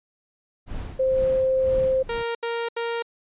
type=noise with tremolo; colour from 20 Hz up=brown; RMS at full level=-32 dBFS; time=0.66-2.24 s; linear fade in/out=50 ms; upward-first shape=sine; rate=2 Hz; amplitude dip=75%
type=tone; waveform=sine; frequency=524 Hz; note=C5; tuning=2 cents sharp; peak=-18 dBFS; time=0.99-2.03 s; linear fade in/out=10 ms
type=tone bursts; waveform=sawtooth; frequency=466.2 Hz; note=A#4; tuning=in tune; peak=-21 dBFS; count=3; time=2.09-3.024 s; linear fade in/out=5 ms; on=260 ms; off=77 ms
effects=resampled to 8000 Hz